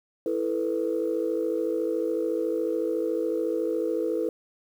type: chord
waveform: sine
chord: E suspended fourth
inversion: none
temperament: equal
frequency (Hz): 329.6 / 440 / 493.9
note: E4 / A4 / B4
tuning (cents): 0 / 0 / 0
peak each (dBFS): -28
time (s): 0.26-4.29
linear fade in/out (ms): 2
effects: tanh soft clip ceiling -16 dBFS + 9-bit